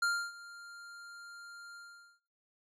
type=tone with ADSR envelope; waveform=square; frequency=1396.9 Hz; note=F6; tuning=in tune; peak=-28 dBFS; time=0.02-2.2 s; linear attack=6 ms; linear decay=290 ms; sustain=-20 dB; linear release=440 ms; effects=noise-tail reverb RT60 0.7 s tail -26 dB re dry + low-pass 9000 Hz 12 dB/octave